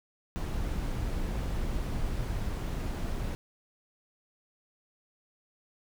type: noise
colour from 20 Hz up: brown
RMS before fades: -32 dBFS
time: 0.36-3.35 s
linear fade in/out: 0 ms
effects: none